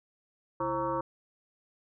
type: tone with frequency modulation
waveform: sine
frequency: 730 Hz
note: F#5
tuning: 24 cents flat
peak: -28 dBFS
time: 0.6-1.01 s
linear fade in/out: 5 ms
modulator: 198 Hz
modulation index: 2.4
effects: none